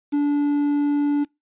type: tone with quantisation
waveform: triangle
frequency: 289.7 Hz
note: D4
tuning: 24 cents flat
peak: -15 dBFS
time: 0.12-1.25 s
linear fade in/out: 20 ms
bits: 7
effects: noise-tail reverb RT60 0.2 s tail -24 dB re dry + resampled to 8000 Hz